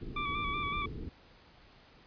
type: low-pass noise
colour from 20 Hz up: pink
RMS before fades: -41 dBFS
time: 0.01-1.09 s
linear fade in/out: 2 ms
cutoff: 460 Hz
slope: 96 dB/octave
type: tone with vibrato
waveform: 25% pulse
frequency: 1159 Hz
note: D6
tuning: 23 cents flat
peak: -29 dBFS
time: 0.16-0.86 s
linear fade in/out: 5 ms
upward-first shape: square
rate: 5.3 Hz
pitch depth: 29 cents each way
effects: pink hiss -59 dBFS RMS until 2.06 s + resampled to 11025 Hz